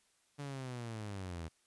sawtooth linear sweep, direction down, 145.6 to 78.4 Hz, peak -37 dBFS, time 0.38-1.49 s, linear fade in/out 20 ms, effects white hiss -73 dBFS RMS until 1.66 s + resampled to 24000 Hz

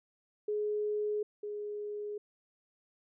sine tone pair in turn, 420 / 416.1 Hz, G#4 / G#4, +19 / +3 cents, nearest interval unison, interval 16 cents, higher first, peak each -30 / -36 dBFS, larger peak first, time 0.48-1.23 / 1.43-2.18 s, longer neither, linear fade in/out 5 ms, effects none

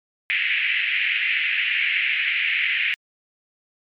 pink band-pass noise, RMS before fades -22 dBFS, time 0.3-2.94 s, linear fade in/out 0 ms, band 1900 to 2800 Hz, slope 48 dB/octave, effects MP3 96 kbps

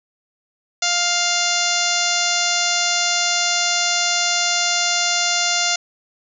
harmonic tone, 700 Hz, F5, 4 cents sharp, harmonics 1 / 2 / 3 / 4 / 5 / 6 / 7 / 8 / 9 / 10, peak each -26 / -26 / -26 / -26 / -26 / -26 / -26 / -26 / -26 / -26 dBFS, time 0.82-5.76 s, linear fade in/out 5 ms, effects none

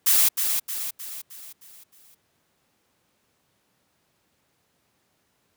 blue noise with echo, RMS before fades -18 dBFS, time 0.06-0.29 s, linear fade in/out 10 ms, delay 310 ms, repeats 6, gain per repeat -6 dB, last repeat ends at 2.15 s, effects pink hiss -69 dBFS RMS until 5.56 s + high-pass 100 Hz 12 dB/octave

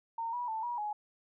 sine tone with pitch steps, 916 / 972 / 884 / 961 / 839 Hz, A#5 / B5 / A5 / B5 / G#5, -31 / -28 / +8 / -48 / +17 cents, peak -33 dBFS, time 0.18-0.93 s, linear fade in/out 5 ms, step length 150 ms, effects none

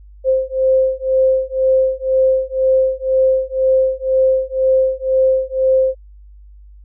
sine beating tone pair, 523.3 / 525.3 Hz, C5 / C5, 0 / +7 cents, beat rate 2 Hz, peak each -15 dBFS, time 0.24-5.95 s, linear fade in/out 50 ms, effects added 50 Hz sine -38 dBFS peak until 6.84 s

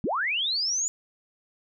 sine linear sweep, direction up, 151.4 to 7040 Hz, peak -24 dBFS, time 0.04-0.88 s, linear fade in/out 0 ms, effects none

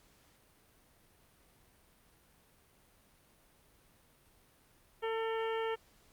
harmonic tone with a mistuned harmonic, 448.8 Hz, A4, 34 cents sharp, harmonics 1 / 2 / 3 / 4 / 5 / 6 / 7, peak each -34 / -40 / -44 / -46 / -48 / -50 / -51 dBFS, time 5.02-5.76 s, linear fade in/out 20 ms, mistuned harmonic 6, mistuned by +68 cents, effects pink hiss -66 dBFS RMS until 6.12 s + Opus 48 kbps

